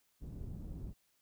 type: low-pass noise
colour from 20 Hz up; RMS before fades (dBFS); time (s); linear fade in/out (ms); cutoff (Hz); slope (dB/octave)
pink; -44; 0.2-0.94; 50; 200; 12
effects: white hiss -75 dBFS RMS until 1.21 s